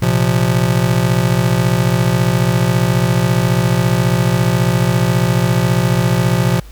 square chord, Bb suspended second, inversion none, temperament just, 116.54 / 131.11 / 174.81 Hz, Bb2 / C3 / F3, 0 / +4 / +2 cents, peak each -17 dBFS, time 0.02-6.6 s, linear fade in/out 5 ms, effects added 50 Hz sine -32 dBFS peak until 6.71 s + pink hiss -45 dBFS RMS until 6.71 s

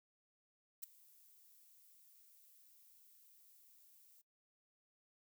violet noise with ADSR envelope, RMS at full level -43 dBFS, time 0.82-4.22 s, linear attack 18 ms, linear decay 4 ms, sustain -23 dB, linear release 15 ms, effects noise-tail reverb RT60 0.1 s tail -18 dB re dry

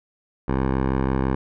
10% pulse tone with low-pass filter, 66 Hz, C2, 16 cents sharp, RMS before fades -22 dBFS, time 0.48-1.35 s, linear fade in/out 5 ms, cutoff 1300 Hz, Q 0.94, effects none

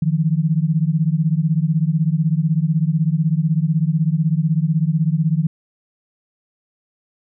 sine beating tone pair, 152.9 / 168.9 Hz, D#3 / E3, -30 / +42 cents, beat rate 16 Hz, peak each -17 / -18 dBFS, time 0.02-5.47 s, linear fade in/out 5 ms, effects none

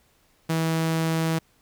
sawtooth tone, 162.3 Hz, E3, 27 cents flat, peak -18 dBFS, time 0.49-1.39 s, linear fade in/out 10 ms, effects pink hiss -63 dBFS RMS until 1.61 s

